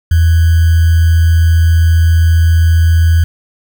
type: tone with sample-and-hold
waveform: sine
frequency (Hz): 82.5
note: E2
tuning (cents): +2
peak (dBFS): -5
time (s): 0.11-3.24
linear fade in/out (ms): 5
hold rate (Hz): 1575
effects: none